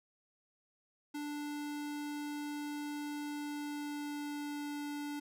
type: tone with pitch glide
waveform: square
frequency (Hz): 293.7 to 291.5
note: D4 to D4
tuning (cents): 0 to -13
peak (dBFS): -39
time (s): 1.14-5.2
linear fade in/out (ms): 10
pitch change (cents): -13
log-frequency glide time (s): 3.23-4.86
effects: none